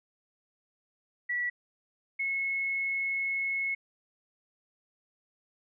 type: tone pair in turn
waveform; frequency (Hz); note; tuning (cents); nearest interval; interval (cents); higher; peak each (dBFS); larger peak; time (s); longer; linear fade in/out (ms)
sine; 1946 / 2184; B6 / C#7; -26 / -26; major second; 200; second; -28; neither; 1.29-1.5 / 2.19-3.75; second; 10
effects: none